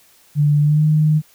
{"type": "tone with pitch glide", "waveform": "sine", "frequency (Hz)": [147.2, 153.72], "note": ["D3", "D#3"], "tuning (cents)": [4, -21], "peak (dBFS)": -11, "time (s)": [0.35, 1.22], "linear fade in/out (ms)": 50, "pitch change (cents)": 75, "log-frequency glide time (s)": [0.61, 0.84], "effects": ["white hiss -52 dBFS RMS until 1.34 s"]}